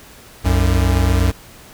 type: tone pair together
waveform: square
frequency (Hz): 63.13 / 91.4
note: B1 / F#2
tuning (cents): +39 / -21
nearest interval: tritone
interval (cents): 640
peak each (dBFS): -16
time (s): 0.44-1.32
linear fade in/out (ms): 20
effects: pink hiss -42 dBFS RMS until 1.73 s